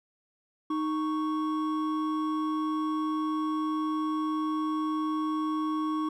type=tone pair together; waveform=triangle; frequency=310.5 / 1108.7 Hz; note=D#4 / C#6; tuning=-3 / 0 cents; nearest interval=octave + minor seventh; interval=2203 cents; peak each=-26 / -31 dBFS; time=0.7-6.09 s; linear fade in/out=5 ms; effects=none